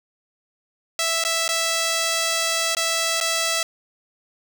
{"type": "tone with dropouts", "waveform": "5% pulse", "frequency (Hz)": 659.3, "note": "E5", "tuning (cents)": 0, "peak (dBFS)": -9, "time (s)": [0.99, 3.63], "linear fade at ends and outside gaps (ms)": 2, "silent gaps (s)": [[1.239, 1.249], [1.48, 1.489], [2.75, 2.768], [3.203, 3.21]], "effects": []}